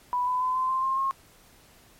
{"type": "tone with pitch steps", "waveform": "sine", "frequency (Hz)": [987.8, 1002.2, 1016.7, 1031.5, 1046.5, 1061.8, 1077.2], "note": ["B5", "B5", "B5", "C6", "C6", "C6", "C#6"], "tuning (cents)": [0, 25, 50, -25, 0, 25, -50], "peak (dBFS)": -23, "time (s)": [0.13, 1.11], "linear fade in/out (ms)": 0, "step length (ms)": 140, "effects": ["pink hiss -56 dBFS RMS until 1.99 s", "MP3 64 kbps"]}